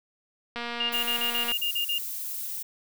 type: click train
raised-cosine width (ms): 0.3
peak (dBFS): -18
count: 228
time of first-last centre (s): 0.56-1.518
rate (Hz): 237
type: tone bursts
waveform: sine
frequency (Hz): 2824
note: F7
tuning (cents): +19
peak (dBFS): -25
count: 9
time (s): 0.8-1.983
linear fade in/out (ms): 5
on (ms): 95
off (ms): 41
type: noise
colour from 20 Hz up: violet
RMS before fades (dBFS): -34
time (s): 0.92-2.63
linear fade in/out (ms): 10
effects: none